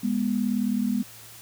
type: tone pair together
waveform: sine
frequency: 205.5 / 244.4 Hz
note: G#3 / B3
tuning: -18 / -18 cents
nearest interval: minor third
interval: 300 cents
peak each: -25 dBFS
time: 0.03-1.03 s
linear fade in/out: 10 ms
effects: added 113 Hz sine -54 dBFS peak until 1.41 s + white hiss -46 dBFS RMS until 1.41 s